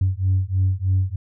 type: beating tone pair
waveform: sine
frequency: 92.8 / 96 Hz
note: F#2 / G2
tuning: +6 / -36 cents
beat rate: 3.2 Hz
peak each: -19 dBFS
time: 0.01-1.16 s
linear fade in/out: 5 ms
effects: tanh soft clip ceiling -12 dBFS